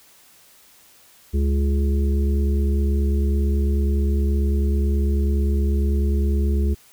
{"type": "harmonic tone with a mistuned harmonic", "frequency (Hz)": 69.3, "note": "C#2", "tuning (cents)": 0, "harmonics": [1, 3, 5, 6], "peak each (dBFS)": [-17, -27, -31, -33], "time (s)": [1.33, 6.75], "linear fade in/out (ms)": 20, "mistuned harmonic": 1, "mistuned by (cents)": 42, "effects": ["white hiss -52 dBFS RMS until 6.92 s"]}